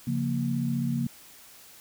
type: chord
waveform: sine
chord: Bb minor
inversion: first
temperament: equal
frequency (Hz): 138.59 / 174.61 / 233.1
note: Db3 / F3 / Bb3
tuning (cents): 0 / 0 / 0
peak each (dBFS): -29 / -33 / -28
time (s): 0.07-1.07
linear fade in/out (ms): 5
effects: white hiss -51 dBFS RMS until 1.8 s